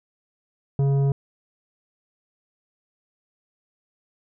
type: tone with tanh clipping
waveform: triangle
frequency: 138.59 Hz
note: C#3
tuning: in tune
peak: -19 dBFS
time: 0.79-1.12 s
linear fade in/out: 2 ms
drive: 14 dB
effects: none